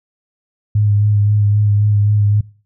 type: tone with vibrato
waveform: sine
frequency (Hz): 103.83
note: G#2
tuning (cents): 0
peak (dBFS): -10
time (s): 0.75-2.41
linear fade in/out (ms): 5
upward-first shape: sine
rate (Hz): 3.8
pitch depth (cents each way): 24
effects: noise-tail reverb RT60 0.4 s tail -22 dB re dry